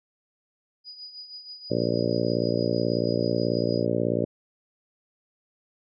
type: tone with tremolo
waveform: sine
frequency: 4934 Hz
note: D#8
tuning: 15 cents flat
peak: -36 dBFS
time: 0.84-3.86 s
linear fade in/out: 50 ms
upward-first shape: triangle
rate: 6.3 Hz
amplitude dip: 70%
type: harmonic tone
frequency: 58.27 Hz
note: A#1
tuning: in tune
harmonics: 2 / 3 / 4 / 5 / 6 / 7 / 8 / 9 / 10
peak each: -31 / -31 / -31 / -31 / -31 / -31 / -31 / -31 / -31 dBFS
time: 1.7-4.25 s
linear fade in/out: 10 ms
effects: none